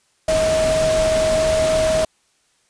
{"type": "tone in noise", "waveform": "sine", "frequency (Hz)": 634, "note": "D#5", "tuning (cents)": 32, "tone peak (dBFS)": -15, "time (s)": [0.28, 2.05], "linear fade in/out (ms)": 5, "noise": "pink", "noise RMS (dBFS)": -24, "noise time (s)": [0.28, 2.05], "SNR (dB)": 6, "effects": ["white hiss -62 dBFS RMS until 2.69 s", "resampled to 22050 Hz"]}